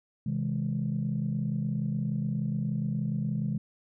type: chord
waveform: sine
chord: C augmented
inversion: none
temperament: equal with one note detuned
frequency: 130.81 / 160.86 / 207.7 Hz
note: C3 / E3 / G#3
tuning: 0 / -42 / 0 cents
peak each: -31 dBFS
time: 0.26-3.58 s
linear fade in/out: 5 ms
effects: tanh soft clip ceiling -20 dBFS